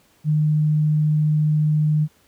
sine tone, 152.4 Hz, D#3, 36 cents flat, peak -15 dBFS, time 0.24-2.08 s, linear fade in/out 50 ms, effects pink hiss -58 dBFS RMS until 2.27 s + high-pass 60 Hz 12 dB/octave

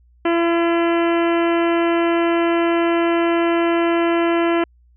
harmonic tone, 338.2 Hz, E4, 44 cents sharp, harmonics 1 / 2 / 3 / 4 / 5 / 6 / 7 / 8 / 9, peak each -16 / -22 / -26 / -28 / -30 / -32 / -33 / -34 / -35 dBFS, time 0.25-4.64 s, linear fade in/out 5 ms, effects added 60 Hz sine -50 dBFS peak until 4.96 s

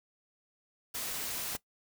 white noise, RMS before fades -37 dBFS, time 0.94-1.57 s, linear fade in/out 10 ms
click, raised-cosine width 1 ms, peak -24 dBFS, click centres 1.551 s
effects noise-tail reverb RT60 0.1 s tail -19 dB re dry

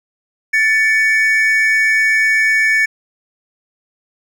triangle tone pair together, 1760 / 2248 Hz, A6 / C#7, 0 / +24 cents, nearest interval major third, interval 424 cents, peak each -11 / -13 dBFS, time 0.53-2.86 s, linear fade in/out 10 ms, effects none

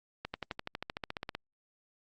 accelerating click train, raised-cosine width 0.3 ms, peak -20 dBFS, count 16, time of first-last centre 0.25-1.35 s, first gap 90 ms, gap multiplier 0.97, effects Opus 48 kbps

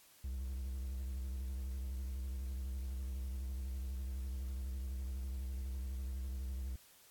triangle tone with vibrato, 64.9 Hz, C2, 13 cents flat, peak -36 dBFS, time 0.24-6.76 s, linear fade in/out 5 ms, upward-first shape square, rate 12 Hz, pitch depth 70 cents each way, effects white hiss -63 dBFS RMS until 7.1 s + AAC 64 kbps

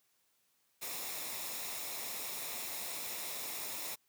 white noise with comb filter, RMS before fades -41 dBFS, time 0.81-3.96 s, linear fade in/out 20 ms, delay 0.65 ms, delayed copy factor -0.5, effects white hiss -75 dBFS RMS until 4.08 s + high-pass 80 Hz 12 dB/octave

